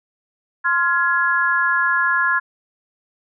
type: chord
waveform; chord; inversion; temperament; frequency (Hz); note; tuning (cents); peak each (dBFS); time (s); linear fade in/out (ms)
sine; F minor; second; equal with one note detuned; 1046.5 / 1396.9 / 1682.5; C6 / F6 / Ab6; 0 / 0 / +22; -21 / -20 / -18; 0.64-2.4; 20
effects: none